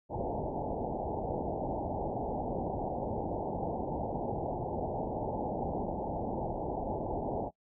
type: low-pass noise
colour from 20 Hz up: white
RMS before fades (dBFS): -35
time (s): 0.09-7.51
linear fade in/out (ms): 50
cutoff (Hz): 880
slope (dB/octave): 96
effects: noise-tail reverb RT60 0.1 s tail -22 dB re dry